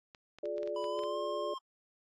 clicks, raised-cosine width 0.2 ms, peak -33 dBFS, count 9, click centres 0.148 / 0.386 / 0.456 / 0.581 / 0.631 / 0.675 / 0.842 / 0.991 / 1.036 s
sine chord, D diminished, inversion first, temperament just, 352.4 / 422.9 / 587.3 Hz, F4 / Ab4 / D5, +16 / +31 / 0 cents, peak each -41 / -39 / -36 dBFS, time 0.43-1.54 s, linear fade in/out 5 ms
square tone with pitch glide, 994 to 1065.3 Hz, B5 to C6, +11 to +31 cents, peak -40 dBFS, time 0.76-1.58 s, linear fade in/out 2 ms, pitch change +120 cents, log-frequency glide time 0.87-1.18 s
effects low-pass 5000 Hz 12 dB/octave + AAC 48 kbps

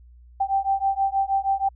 sine beating tone pair, 779 / 785.3 Hz, G5 / G5, -11 / +3 cents, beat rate 6.3 Hz, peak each -23 dBFS, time 0.4-1.69 s, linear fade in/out 10 ms, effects added 60 Hz sine -46 dBFS peak until 1.75 s

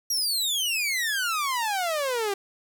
sawtooth exponential sweep, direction down, 5770 to 386.8 Hz, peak -21 dBFS, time 0.1-2.34 s, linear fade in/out 5 ms, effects none

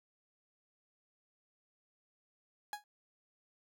30% pulse tone with exponential decay, 830.6 Hz, G#5, in tune, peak -32 dBFS, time 2.73-2.84 s, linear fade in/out 1 ms, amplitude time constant 23 ms, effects none

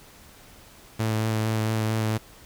sawtooth tone with vibrato, 110 Hz, A2, in tune, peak -19 dBFS, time 0.99-2.18 s, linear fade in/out 10 ms, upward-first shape sine, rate 4.4 Hz, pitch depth 16 cents each way, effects pink hiss -50 dBFS RMS until 2.45 s

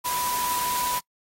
sine tone in noise, 987.8 Hz, B5, in tune, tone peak -26 dBFS, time 0.04-1 s, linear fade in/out 20 ms, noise white, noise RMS -30 dBFS, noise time 0.04-1 s, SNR +1 dB, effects noise-tail reverb RT60 0.1 s tail -24 dB re dry + AAC 48 kbps

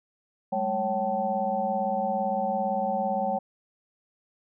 sine tone cluster, 195.7 / 213.4 / 551 / 766 / 872 Hz, G3 / G#3 / C#5 / G5 / A5, -3 / +47 / -11 / -40 / -16 cents, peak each -35 / -34 / -30 / -27 / -35 dBFS, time 0.52-3.39 s, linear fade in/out 10 ms, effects none

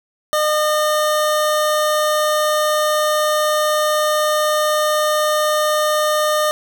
25% pulse tone, 608 Hz, D#5, 40 cents flat, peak -11 dBFS, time 0.33-6.51 s, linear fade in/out 0 ms, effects none

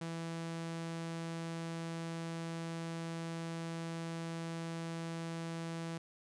sawtooth tone, 165.6 Hz, E3, 8 cents sharp, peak -35 dBFS, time 0.01-5.98 s, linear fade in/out 5 ms, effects resampled to 22050 Hz

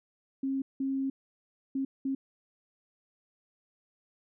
sine tone bursts at uneven times, 269.5 Hz, C#4, 49 cents flat, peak -28 dBFS, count 4, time 0.43-0.62 / 0.8-1.1 / 1.75-1.85 / 2.05-2.15 s, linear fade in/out 5 ms, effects none

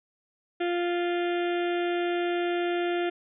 harmonic tone, 349.2 Hz, F4, in tune, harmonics 1 / 2 / 4 / 5 / 6 / 7 / 8 / 9 / 10, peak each -26 / -32 / -38 / -40 / -42 / -43 / -44 / -45 / -46 dBFS, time 0.6-3.1 s, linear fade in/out 10 ms, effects none

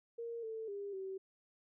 sine tone with pitch steps, 465.7 / 444.3 / 402.4 / 383 Hz, A#4 / A4 / G4 / G4, -2 / +17 / +45 / -40 cents, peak -40 dBFS, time 0.18-1.18 s, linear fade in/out 10 ms, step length 250 ms, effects none

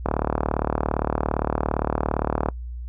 click train, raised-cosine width 1 ms, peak -7 dBFS, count 92, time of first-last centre 0.06-2.487 s, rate 37.5 Hz, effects noise-tail reverb RT60 0.1 s tail -24 dB re dry + added 60 Hz sine -30 dBFS peak until 2.88 s

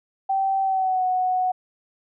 sine tone with pitch glide, 775 to 738.3 Hz, G5 to F#5, -20 to -4 cents, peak -19 dBFS, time 0.29-1.52 s, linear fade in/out 10 ms, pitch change -84 cents, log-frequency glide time 0.62-1.04 s, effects none

